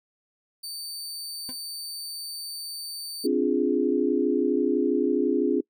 sawtooth tone, 4578 Hz, D8, 45 cents flat, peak -31 dBFS, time 0.63-3.27 s, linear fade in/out 10 ms
40% pulse tone with exponential decay, 256 Hz, C4, 38 cents flat, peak -33 dBFS, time 1.49-1.57 s, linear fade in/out 0 ms, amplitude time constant 16 ms
sine chord, D half-diminished seventh, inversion third, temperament equal, 261.6 / 293.7 / 349.2 / 415.3 Hz, C4 / D4 / F4 / Ab4, 0 / 0 / 0 / 0 cents, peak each -26 dBFS, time 3.24-5.61 s, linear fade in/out 10 ms
effects noise-tail reverb RT60 0.1 s tail -25 dB re dry

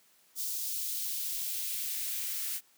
blue noise with high-pass filter sweep, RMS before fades -35 dBFS, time 0.35-2.61 s, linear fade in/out 50 ms, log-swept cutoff 4600 to 1700 Hz, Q 1.1, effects white hiss -65 dBFS RMS until 2.77 s + high-pass 150 Hz 12 dB/octave

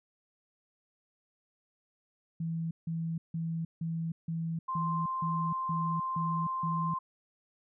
sine tone bursts, 164.4 Hz, E3, 4 cents flat, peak -31 dBFS, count 10, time 2.4-6.94 s, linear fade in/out 5 ms, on 310 ms, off 160 ms
sine tone, 1046.5 Hz, C6, in tune, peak -31 dBFS, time 4.68-6.99 s, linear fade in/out 10 ms
effects none

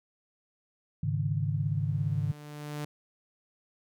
sine chord, Ab suspended fourth, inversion none, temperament just, 103.83 / 138.43 / 155.74 Hz, Ab2 / Db3 / Eb3, 0 / -2 / +2 cents, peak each -31 dBFS, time 1.03-2.32 s, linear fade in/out 5 ms
sawtooth tone with exponential growth, 148.3 Hz, D3, 17 cents sharp, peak -29 dBFS, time 1.33-2.85 s, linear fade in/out 5 ms, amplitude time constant 330 ms
effects none

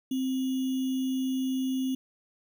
sine tone with sample-and-hold, 261.6 Hz, C4, in tune, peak -26 dBFS, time 0.11-1.95 s, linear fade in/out 5 ms, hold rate 3150 Hz, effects none

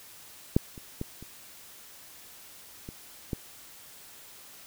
clicks, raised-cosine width 3 ms, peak -7 / -30 / -19 / -30 / -26 / -17 dBFS, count 6, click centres 0.565 / 0.778 / 1.014 / 1.226 / 2.889 / 3.332 s, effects white hiss -50 dBFS RMS until 4.66 s

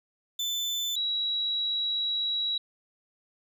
35% pulse / sine tone pair in turn, 3520 / 3884 Hz, A7 / B7, 0 / -30 cents, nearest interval major second, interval 170 cents, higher second, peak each -26 dBFS, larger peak neither, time 0.39-0.96 / 0.96-2.58 s, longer second, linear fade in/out 5 ms, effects none

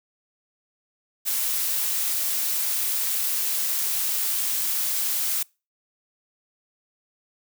blue noise with ADSR envelope, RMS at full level -23 dBFS, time 1.25-5.43 s, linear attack 33 ms, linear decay 4 ms, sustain -2 dB, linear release 4 ms, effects noise-tail reverb RT60 0.3 s tail -26 dB re dry

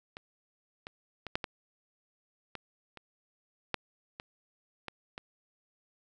clicks, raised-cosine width 0.3 ms, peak -26 / -25 / -23 / -13 / -18 / -23 / -30 / -13 / -24 / -22 / -24 dBFS, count 11, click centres 0.169 / 0.869 / 1.267 / 1.355 / 1.442 / 2.553 / 2.973 / 3.743 / 4.199 / 4.883 / 5.179 s, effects none

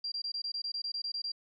sine tone bursts, 4750 Hz, D8, 19 cents sharp, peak -33 dBFS, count 13, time 0.04-1.319 s, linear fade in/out 5 ms, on 79 ms, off 21 ms, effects none

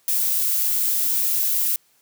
violet noise, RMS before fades -21 dBFS, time 0.08-1.76 s, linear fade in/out 2 ms, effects white hiss -61 dBFS RMS until 2.01 s + high-pass 80 Hz 12 dB/octave

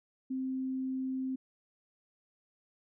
sine tone, 261.6 Hz, C4, in tune, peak -32 dBFS, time 0.3-1.36 s, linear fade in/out 10 ms, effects none

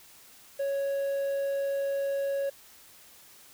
triangle tone with quantisation, 554.4 Hz, C#5, in tune, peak -25 dBFS, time 0.59-2.5 s, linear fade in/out 10 ms, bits 9, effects white hiss -54 dBFS RMS until 3.53 s

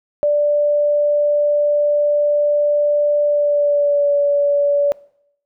sine tone with pitch glide, 587.3 to 573.9 Hz, D5 to D5, 0 to -40 cents, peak -12 dBFS, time 0.23-4.92 s, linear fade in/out 0 ms, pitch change -40 cents, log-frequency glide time 3.24-4.13 s, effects noise-tail reverb RT60 0.7 s tail -22 dB re dry

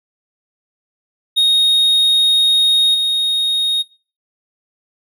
triangle tone with level steps, 3729 Hz, A#7, in tune, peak -8 / -12 dBFS, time 1.36-3.83 s, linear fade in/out 20 ms, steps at 2.94 s, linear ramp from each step 10 ms, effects noise-tail reverb RT60 0.4 s tail -23 dB re dry

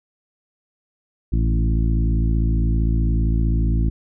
harmonic tone with a mistuned harmonic, 55.4 Hz, A1, 13 cents sharp, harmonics 1 / 2 / 3 / 4 / 5 / 6, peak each -17 / -23 / -27 / -29 / -31 / -33 dBFS, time 1.32-3.9 s, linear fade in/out 10 ms, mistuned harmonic 2, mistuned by +30 cents, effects none

